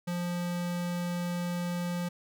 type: tone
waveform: square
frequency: 175.3 Hz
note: F3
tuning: 7 cents sharp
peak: -31 dBFS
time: 0.07-2.09 s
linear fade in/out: 10 ms
effects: none